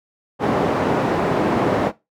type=band-pass noise; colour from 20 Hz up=white; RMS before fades=-19 dBFS; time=0.39-1.92 s; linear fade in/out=50 ms; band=140 to 640 Hz; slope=12 dB/octave; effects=noise-tail reverb RT60 0.2 s tail -17 dB re dry